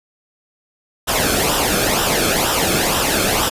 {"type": "noise with flanger", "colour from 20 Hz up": "pink", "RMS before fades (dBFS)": -17, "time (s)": [1.07, 3.5], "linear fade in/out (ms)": 20, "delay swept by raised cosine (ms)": [0.45, 1.06], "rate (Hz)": 2.1, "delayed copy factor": -0.65, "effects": ["resampled to 32000 Hz"]}